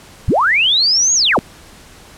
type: linear two-way sweep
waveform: sine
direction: up then down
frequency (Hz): 37.84 to 6790 to 87.8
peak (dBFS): -10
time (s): 0.28-1.39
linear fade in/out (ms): 0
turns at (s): 1.14
effects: pink hiss -41 dBFS RMS until 2.17 s + low-pass 11000 Hz 12 dB/octave